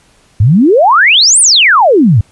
sine exponential two-way sweep, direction up then down, 92.5 to 9660 to 92.5 Hz, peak -3 dBFS, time 0.4-2.21 s, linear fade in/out 5 ms, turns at 1.4 s, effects pink hiss -48 dBFS RMS until 2.31 s + resampled to 24000 Hz

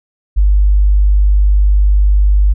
sine tone, 50 Hz, G1, 35 cents sharp, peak -6 dBFS, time 0.36-2.54 s, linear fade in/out 20 ms, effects none

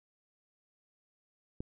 click, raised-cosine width 3 ms, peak -25 dBFS, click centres 1.605 s, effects none

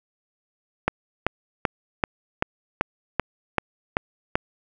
click train, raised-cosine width 0.5 ms, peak -4 dBFS, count 10, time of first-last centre 0.88-4.355 s, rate 2.59 Hz, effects none

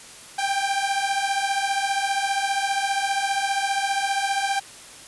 sawtooth beating tone pair, 783 / 798 Hz, G5 / G5, -2 / +31 cents, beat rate 15 Hz, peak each -21 / -21 dBFS, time 0.38-4.6 s, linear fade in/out 10 ms, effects white hiss -43 dBFS RMS until 5.07 s + resampled to 24000 Hz

